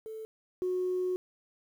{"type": "tone pair in turn", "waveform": "sine", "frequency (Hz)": [440, 365.9], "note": ["A4", "F#4"], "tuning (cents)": [0, -19], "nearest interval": "minor third", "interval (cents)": 319, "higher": "first", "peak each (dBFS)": [-38, -27], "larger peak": "second", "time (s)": [[0.06, 0.25], [0.62, 1.16]], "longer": "second", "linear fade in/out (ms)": 0, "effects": ["tanh soft clip ceiling -24 dBFS", "10-bit"]}